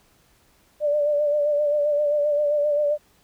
sine tone with vibrato, 589 Hz, D5, 5 cents sharp, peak -18 dBFS, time 0.8-2.98 s, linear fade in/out 50 ms, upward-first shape sine, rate 7.6 Hz, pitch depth 38 cents each way, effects pink hiss -60 dBFS RMS until 3.23 s

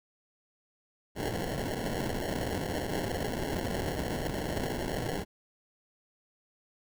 white noise with sample-and-hold, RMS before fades -33 dBFS, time 1.15-5.25 s, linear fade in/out 50 ms, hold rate 1225 Hz, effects none

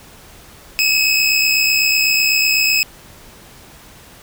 25% pulse tone pair together, 2542 / 2610 Hz, D#7 / E7, +36 / -18 cents, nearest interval unison, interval 46 cents, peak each -10 / -14 dBFS, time 0.79-2.83 s, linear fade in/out 0 ms, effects pink hiss -42 dBFS RMS until 4.22 s

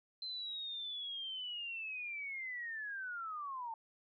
sine linear sweep, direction down, 4105 to 880 Hz, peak -40 dBFS, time 0.22-3.74 s, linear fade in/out 2 ms, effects none

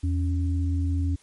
sine tone pair together, 83 / 278 Hz, E2 / C#4, +12 / +5 cents, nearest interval octave + major sixth, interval 2093 cents, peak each -22 / -31 dBFS, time 0.03-1.16 s, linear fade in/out 10 ms, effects white hiss -58 dBFS RMS until 1.22 s + MP3 48 kbps

